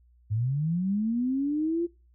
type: linear sweep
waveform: sine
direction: up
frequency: 101.2 to 348.9 Hz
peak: -24 dBFS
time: 0.3-1.87 s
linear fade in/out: 20 ms
effects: noise-tail reverb RT60 0.3 s tail -22 dB re dry + added 60 Hz sine -57 dBFS peak until 2.14 s